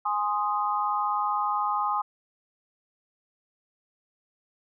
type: chord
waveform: sine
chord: Ab major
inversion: none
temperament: equal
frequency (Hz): 830.6 / 1046.5 / 1244.5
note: Ab5 / C6 / Eb6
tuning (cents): 0 / 0 / 0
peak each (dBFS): -28 / -29 / -28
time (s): 0.05-2.02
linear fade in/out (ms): 10
effects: none